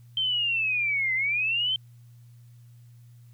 sine linear two-way sweep, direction down then up, 3136 to 2030 to 3136 Hz, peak -23 dBFS, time 0.17-1.76 s, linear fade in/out 2 ms, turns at 1.14 s, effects added 119 Hz sine -48 dBFS peak until 3.33 s + white hiss -68 dBFS RMS until 3.33 s

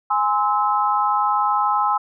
sine chord, Ab augmented, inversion none, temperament just, 830.6 / 1038.3 / 1297.8 Hz, Ab5 / C6 / E6, 0 / -14 / -27 cents, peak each -20 / -21 / -21 dBFS, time 0.1-1.98 s, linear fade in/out 10 ms, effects none

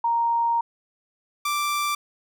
sine / sawtooth tone pair in turn, 932.3 / 1174.6 Hz, A#5 / D6, 0 / 0 cents, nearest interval major third, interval 400 cents, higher second, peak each -19 dBFS, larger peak neither, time 0.04-0.61 / 1.45-1.95 s, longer first, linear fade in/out 5 ms, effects none

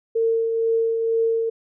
sine tone with tremolo, 454.4 Hz, A#4, 44 cents flat, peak -16 dBFS, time 0.15-1.5 s, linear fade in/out 10 ms, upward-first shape triangle, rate 2.1 Hz, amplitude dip 40%, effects none

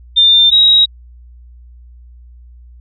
sine tone pair in turn, 3601 / 3815 Hz, A7 / A#7, +39 / +39 cents, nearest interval minor second, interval 100 cents, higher second, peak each -5 dBFS, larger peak neither, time 0.16-0.51 / 0.51-0.86 s, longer neither, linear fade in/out 20 ms, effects added 60 Hz sine -36 dBFS peak until 2.8 s

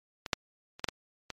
clicks, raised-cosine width 0.2 ms, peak -19 / -7 / -29 / -11 / -13 / -19 dBFS, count 6, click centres 0.262 / 0.332 / 0.795 / 0.843 / 0.887 / 1.303 s, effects MP3 64 kbps

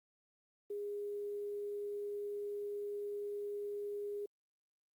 sine tone with quantisation, 410 Hz, G#4, 22 cents flat, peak -38 dBFS, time 0.7-4.26 s, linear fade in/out 5 ms, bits 11, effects Opus 24 kbps

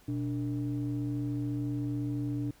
triangle ring-modulated tone, 85 Hz, F2, 46 cents flat, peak -25 dBFS, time 0.08-2.51 s, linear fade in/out 5 ms, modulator 207 Hz, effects pink hiss -61 dBFS RMS until 2.6 s

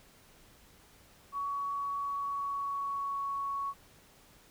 sine tone with pitch glide, 1124 to 1112.4 Hz, C#6 to C#6, +24 to +6 cents, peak -32 dBFS, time 1.32-3.74 s, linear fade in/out 50 ms, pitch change -18 cents, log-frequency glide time 2.08-3.35 s, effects pink hiss -60 dBFS RMS until 4.5 s

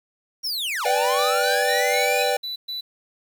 45% pulse linear two-way sweep, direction down then up, 5700 to 701 to 2536 Hz, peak -24 dBFS, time 0.43-2.24 s, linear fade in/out 20 ms, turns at 0.86 s
square chord, G major, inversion first, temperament equal, 493.9 / 587.3 / 784 Hz, B4 / D5 / G5, 0 / 0 / 0 cents, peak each -25 dBFS, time 0.85-2.37 s, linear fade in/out 5 ms
triangle tone bursts, 3970 Hz, B7, 8 cents sharp, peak -26 dBFS, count 7, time 1.18-2.81 s, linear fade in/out 10 ms, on 130 ms, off 120 ms
effects 9-bit

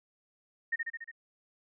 sine tone with echo, 1845 Hz, A#6, 18 cents flat, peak -27 dBFS, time 0.72-0.76 s, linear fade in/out 10 ms, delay 71 ms, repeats 5, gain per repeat -3 dB, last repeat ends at 1.115 s, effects none

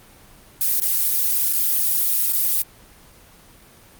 violet noise with dropouts, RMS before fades -19 dBFS, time 0.61-2.62 s, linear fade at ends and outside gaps 2 ms, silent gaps 0.8-0.819 / 1.529-1.533 / 2.325-2.331 s, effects pink hiss -48 dBFS RMS until 3.99 s + Opus 24 kbps

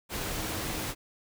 sine tone in noise, 311.1 Hz, D#4, in tune, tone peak -42 dBFS, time 0.34-0.85 s, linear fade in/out 50 ms, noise pink, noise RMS -34 dBFS, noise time 0.09-0.95 s, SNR -11 dB, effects none

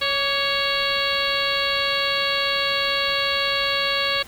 harmonic tone with a mistuned harmonic, 554.4 Hz, C#5, in tune, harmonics 1 / 2 / 3 / 4 / 5 / 6 / 7 / 8, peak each -28 / -28 / -28 / -28 / -28 / -28 / -28 / -28 dBFS, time 0.01-4.23 s, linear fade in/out 10 ms, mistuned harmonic 2, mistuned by +48 cents, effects pink hiss -43 dBFS RMS until 4.27 s

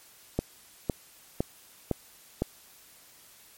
click train, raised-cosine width 2 ms, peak -12 dBFS, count 5, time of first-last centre 0.39-2.42 s, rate 1.97 Hz, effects white hiss -55 dBFS RMS until 3.57 s + MP3 64 kbps

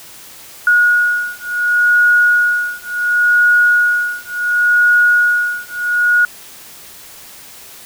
sine beating tone pair, 1448 / 1448.7 Hz, F#6 / F#6, -38 / -37 cents, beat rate 0.7 Hz, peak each -13 dBFS, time 0.67-6.25 s, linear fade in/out 2 ms, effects white hiss -37 dBFS RMS until 7.85 s

